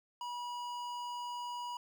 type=tone with notch filter; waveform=square; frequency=970 Hz; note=B5; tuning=31 cents flat; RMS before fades=-41 dBFS; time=0.21-1.77 s; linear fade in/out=2 ms; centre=12000 Hz; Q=0.5; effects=none